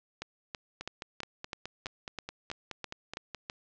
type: two click trains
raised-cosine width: 0.2 ms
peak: -21 / -19 dBFS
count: 13 / 11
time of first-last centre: 0.81-3.347 / 0.22-3.499 s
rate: 4.73 / 3.05 Hz
effects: low-pass 6000 Hz 12 dB/octave